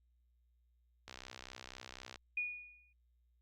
click train, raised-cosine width 0.2 ms, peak -30 dBFS, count 70, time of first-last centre 1.08-2.158 s, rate 64 Hz
sine tone with exponential decay, 2454 Hz, D#7, 25 cents flat, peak -32 dBFS, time 2.37-2.93 s, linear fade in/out 5 ms, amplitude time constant 120 ms
effects added 60 Hz sine -70 dBFS peak until 3.41 s + Opus 48 kbps

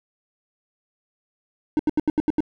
triangle tone bursts, 305.1 Hz, D#4, 34 cents flat, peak -14 dBFS, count 7, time 1.77-2.405 s, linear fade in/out 0 ms, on 23 ms, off 79 ms, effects none

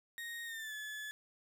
35% pulse tone with pitch glide, 1864.7 to 1719.8 Hz, A#6 to A6, 0 to -40 cents, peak -40 dBFS, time 0.18-1.11 s, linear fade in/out 0 ms, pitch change -140 cents, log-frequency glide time 0.45-0.74 s, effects none

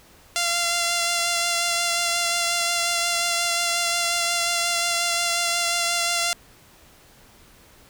5% pulse tone with vibrato, 689 Hz, F5, 24 cents flat, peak -9 dBFS, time 0.36-6.33 s, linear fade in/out 0 ms, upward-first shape sine, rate 5.6 Hz, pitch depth 15 cents each way, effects pink hiss -52 dBFS RMS until 7.89 s

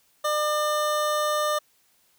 square tone pair together, 600 / 1200 Hz, D5 / D6, +37 / +37 cents, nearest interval octave, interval 1200 cents, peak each -26 dBFS, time 0.24-1.59 s, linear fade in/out 10 ms, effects white hiss -64 dBFS RMS until 2.18 s

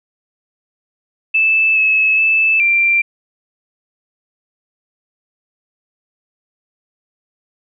sine tone with pitch steps, 2630 / 2590 / 2627 / 2365 Hz, E7 / E7 / E7 / D7, -5 / -31 / -7 / +12 cents, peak -10 dBFS, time 1.34-3.02 s, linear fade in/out 10 ms, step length 420 ms, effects none

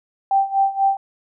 sine tone with tremolo, 783 Hz, G5, 2 cents flat, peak -12 dBFS, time 0.31-0.97 s, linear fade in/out 2 ms, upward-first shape sine, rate 4.1 Hz, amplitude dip 85%, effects none

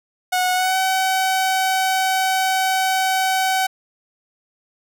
sawtooth tone with pitch glide, 733 to 758 Hz, F#5 to F#5, -16 to +42 cents, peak -13 dBFS, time 0.32-3.67 s, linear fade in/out 10 ms, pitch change +58 cents, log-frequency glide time 0.54-0.77 s, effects none

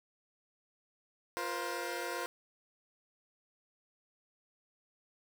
15% pulse chord, F suspended fourth, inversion none, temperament equal with one note detuned, 349.2 / 475.7 / 523.3 Hz, F4 / Bb4 / C5, 0 / +35 / 0 cents, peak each -34 dBFS, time 1.37-2.26 s, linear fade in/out 0 ms, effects none

